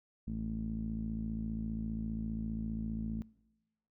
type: tone with low-pass filter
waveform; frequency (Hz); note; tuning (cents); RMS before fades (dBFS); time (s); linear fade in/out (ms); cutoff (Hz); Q
sawtooth; 55; A1; 0; -38; 0.27-3.22; 0; 220; 6.2
effects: noise-tail reverb RT60 1.0 s tail -23 dB re dry